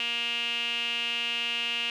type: tone with band-pass filter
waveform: sawtooth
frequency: 235.8 Hz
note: A#3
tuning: 20 cents sharp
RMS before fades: -30 dBFS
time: 0-1.9 s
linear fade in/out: 2 ms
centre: 2800 Hz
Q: 9
effects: none